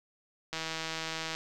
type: click train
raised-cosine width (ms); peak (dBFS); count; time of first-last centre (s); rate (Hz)
0.2; -18; 133; 0.53-1.35; 161
effects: none